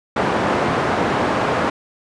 white band-pass noise, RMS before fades -19 dBFS, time 0.16-1.7 s, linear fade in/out 5 ms, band 110 to 1000 Hz, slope 12 dB/octave, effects resampled to 22050 Hz

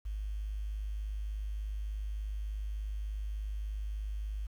sine tone, 51.7 Hz, G#1, 7 cents flat, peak -34 dBFS, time 0.05-4.47 s, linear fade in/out 10 ms, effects 10-bit

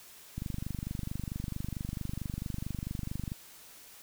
click train, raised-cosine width 5 ms, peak -23 dBFS, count 73, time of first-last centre 0.38-3.319 s, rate 24.5 Hz, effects white hiss -53 dBFS RMS until 4.02 s

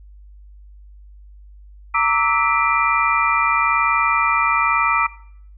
sine tone cluster, 923 / 1163 / 1304 / 1980 / 2379 Hz, A#5 / D6 / E6 / B6 / D7, -17 / -17 / -19 / +4 / +22 cents, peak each -23 / -21 / -19 / -25 / -21 dBFS, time 1.94-5.07 s, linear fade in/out 10 ms, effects noise-tail reverb RT60 0.6 s tail -18 dB re dry + added 50 Hz sine -40 dBFS peak until 5.57 s

